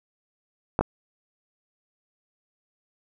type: clicks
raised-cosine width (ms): 1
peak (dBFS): -7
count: 2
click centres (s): 0.791 / 0.81
effects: none